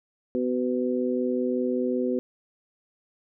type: harmonic tone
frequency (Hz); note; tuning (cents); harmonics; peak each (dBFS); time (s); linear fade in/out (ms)
125.3; B2; +25; 2 / 3 / 4; -26 / -28 / -29; 0.35-2.19; 0
effects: none